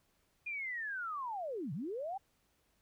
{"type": "linear two-way sweep", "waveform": "sine", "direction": "down then up", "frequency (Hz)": [2456, 126.5, 808], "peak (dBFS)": -37, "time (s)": [0.46, 2.18], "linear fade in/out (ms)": 10, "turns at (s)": 1.73, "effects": ["pink hiss -75 dBFS RMS until 2.81 s"]}